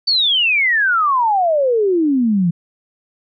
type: exponential sweep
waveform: sine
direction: down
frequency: 4599 to 164 Hz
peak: -12 dBFS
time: 0.07-2.51 s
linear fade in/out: 10 ms
effects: none